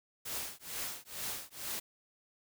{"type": "noise with tremolo", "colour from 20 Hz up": "white", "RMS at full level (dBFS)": -37, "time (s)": [0.25, 1.8], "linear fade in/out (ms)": 10, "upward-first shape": "triangle", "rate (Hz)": 2.2, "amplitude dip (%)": 100, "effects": []}